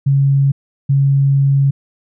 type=tone pair in turn; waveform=sine; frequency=138.3 / 138.3 Hz; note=C#3 / C#3; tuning=-4 / -4 cents; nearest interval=unison; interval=0 cents; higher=neither; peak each=-9 dBFS; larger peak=neither; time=0.06-0.52 / 0.89-1.71 s; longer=second; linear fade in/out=10 ms; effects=none